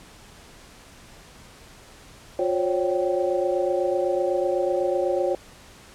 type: tone cluster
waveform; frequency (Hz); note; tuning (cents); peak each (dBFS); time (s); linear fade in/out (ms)
sine; 357.3 / 537 / 565 / 776; F4 / C5 / C#5 / G5; +40 / +45 / +33 / -18; -25 / -25 / -26 / -31; 2.39-5.35; 2
effects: pink hiss -48 dBFS RMS until 5.94 s + low-pass 10000 Hz 12 dB/octave